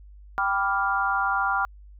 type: chord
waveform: sine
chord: G dominant seventh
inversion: none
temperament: equal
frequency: 784 / 987.8 / 1174.7 / 1396.9 Hz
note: G5 / B5 / D6 / F6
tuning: 0 / 0 / 0 / 0 cents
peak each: -27 / -29 / -28 / -25 dBFS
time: 0.38-1.65 s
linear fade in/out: 0 ms
effects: added 50 Hz sine -44 dBFS peak until 1.99 s